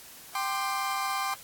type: chord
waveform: 35% pulse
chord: G suspended fourth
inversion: none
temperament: equal with one note detuned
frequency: 784 / 1046.5 / 1191.1 Hz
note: G5 / C6 / D6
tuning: 0 / 0 / +24 cents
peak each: -31 dBFS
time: 0.35-1.34 s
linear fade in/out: 2 ms
effects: white hiss -48 dBFS RMS until 1.43 s + AAC 64 kbps